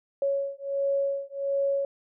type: beating tone pair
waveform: sine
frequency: 554.4 / 555.8 Hz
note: C#5 / C#5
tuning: 0 / +4 cents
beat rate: 1.4 Hz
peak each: -28 dBFS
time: 0.22-1.85 s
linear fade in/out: 2 ms
effects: none